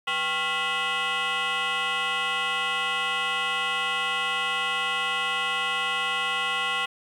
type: tone with frequency modulation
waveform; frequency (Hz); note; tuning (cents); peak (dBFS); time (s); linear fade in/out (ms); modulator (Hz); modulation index
sine; 1988; B6; +11; -21; 0.07-6.86; 10; 300; 3.9
effects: tanh soft clip ceiling -23 dBFS + 9-bit